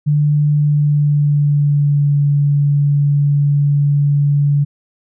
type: tone with pitch glide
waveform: sine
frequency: 147.9 to 143.77 Hz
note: D3 to D3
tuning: +13 to -36 cents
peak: -10 dBFS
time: 0.06-4.65 s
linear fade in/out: 20 ms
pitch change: -49 cents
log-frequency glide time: 0.56-2.17 s
effects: none